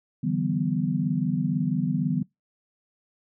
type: chord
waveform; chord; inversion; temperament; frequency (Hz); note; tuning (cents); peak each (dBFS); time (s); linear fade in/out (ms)
sine; E minor seventh; third; equal with one note detuned; 146.83 / 164.81 / 190.97 / 246.9; D3 / E3 / G3 / B3; 0 / 0 / -45 / 0; -28; 0.23-2.23; 10
effects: noise-tail reverb RT60 0.2 s tail -26 dB re dry